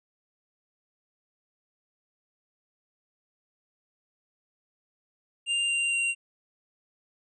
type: tone with pitch steps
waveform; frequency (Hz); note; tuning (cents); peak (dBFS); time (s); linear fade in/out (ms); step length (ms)
square; 2794 / 2778 / 2762; F7 / F7 / F7; 0 / -10 / -20; -25; 5.46-6.15; 50; 230
effects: resampled to 24000 Hz